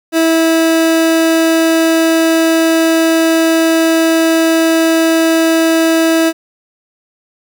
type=tone; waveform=30% pulse; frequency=326 Hz; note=E4; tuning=19 cents flat; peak=-6 dBFS; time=0.12-6.33 s; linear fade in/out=50 ms; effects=8-bit